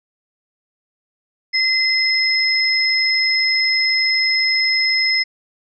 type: tone pair together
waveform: sine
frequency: 2059 / 5153 Hz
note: C7 / E8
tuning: -28 / -40 cents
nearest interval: octave + major third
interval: 1588 cents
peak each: -17 dBFS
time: 1.53-5.24 s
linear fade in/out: 20 ms
effects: none